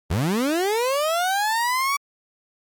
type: linear sweep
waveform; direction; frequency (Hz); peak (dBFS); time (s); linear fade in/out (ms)
30% pulse; up; 70 to 1145; -17; 0.1-1.97; 10
effects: MP3 96 kbps